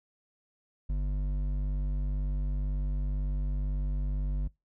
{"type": "tone with hard clipping", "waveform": "triangle", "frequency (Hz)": 49, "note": "G1", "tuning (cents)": 0, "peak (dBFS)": -29, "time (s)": [0.89, 4.48], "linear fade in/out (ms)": 10, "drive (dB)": 12, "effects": ["noise-tail reverb RT60 0.2 s tail -23 dB re dry"]}